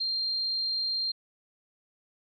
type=tone; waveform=sine; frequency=4186 Hz; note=C8; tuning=in tune; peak=-27 dBFS; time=0-1.12 s; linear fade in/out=10 ms; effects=none